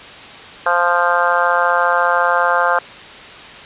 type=harmonic tone; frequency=174.61 Hz; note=F3; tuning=in tune; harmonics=3 / 4 / 5 / 6 / 7 / 8 / 9; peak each=-20 / -20 / -20 / -20 / -20 / -20 / -20 dBFS; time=0.66-2.79 s; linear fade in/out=2 ms; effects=white hiss -35 dBFS RMS until 3.65 s + resampled to 8000 Hz